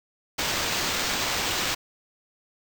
white noise with sample-and-hold, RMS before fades -27 dBFS, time 0.38-1.75 s, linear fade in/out 10 ms, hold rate 11025 Hz, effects none

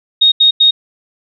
sine tone bursts at uneven times, 3729 Hz, A#7, in tune, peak -5 dBFS, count 3, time 0.21-0.32 / 0.4-0.51 / 0.6-0.71 s, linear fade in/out 10 ms, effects none

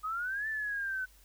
sine exponential two-way sweep, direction up then down, 1236 to 1776 to 1502 Hz, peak -32 dBFS, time 0.03-1.06 s, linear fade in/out 20 ms, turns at 0.48 s, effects added 50 Hz sine -59 dBFS peak until 1.24 s + white hiss -63 dBFS RMS until 1.24 s

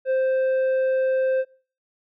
sine tone with tanh clipping, 523.3 Hz, C5, in tune, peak -20 dBFS, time 0.05-1.45 s, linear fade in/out 50 ms, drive 6 dB, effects noise-tail reverb RT60 0.4 s tail -22 dB re dry

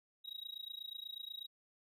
triangle tone with amplitude modulation, 3819 Hz, A#7, 41 cents sharp, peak -39 dBFS, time 0.24-1.47 s, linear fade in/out 20 ms, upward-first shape sine, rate 28.2 Hz, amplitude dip 95%, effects none

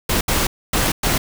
pink noise bursts at uneven times, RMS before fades -18 dBFS, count 4, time 0.09-0.21 / 0.28-0.47 / 0.73-0.92 / 1.03-1.18 s, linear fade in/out 5 ms, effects none

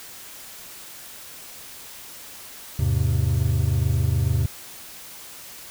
triangle chord, E augmented, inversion none, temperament equal with one note detuned, 81.51 / 103.83 / 130.81 Hz, E2 / G#2 / B#2, -19 / 0 / 0 cents, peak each -21 dBFS, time 2.79-4.46 s, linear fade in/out 5 ms, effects white hiss -41 dBFS RMS until 5.7 s

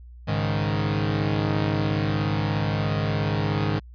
sawtooth chord, Ab suspended fourth, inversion none, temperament equal, 103.83 / 138.59 / 155.56 Hz, Ab2 / Db3 / Eb3, 0 / 0 / 0 cents, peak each -21 / -26 / -22 dBFS, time 0.27-3.8 s, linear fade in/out 20 ms, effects added 60 Hz sine -41 dBFS peak until 3.94 s + resampled to 11025 Hz

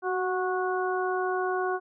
harmonic tone with a mistuned harmonic, 366.9 Hz, F#4, 15 cents flat, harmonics 1 / 2 / 3 / 4, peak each -28 / -31 / -33 / -34 dBFS, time 0.02-1.8 s, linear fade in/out 50 ms, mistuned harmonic 1, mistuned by +23 cents, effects none

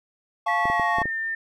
triangle chord, F augmented, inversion none, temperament equal with one note detuned, 698.5 / 869.4 / 1108.7 Hz, F5 / A5 / C#6, 0 / -21 / 0 cents, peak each -24 dBFS, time 0.46-1.03 s, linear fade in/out 10 ms
sine tone with pitch glide, 1942 to 1801.5 Hz, B6 to A6, -30 to +40 cents, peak -25 dBFS, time 0.48-1.35 s, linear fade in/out 5 ms, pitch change -130 cents, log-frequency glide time 0.64-1.13 s
clicks, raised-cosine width 2 ms, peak -18 dBFS, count 6, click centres 0.655 / 0.7 / 0.797 / 0.985 / 1.017 / 1.056 s
effects none

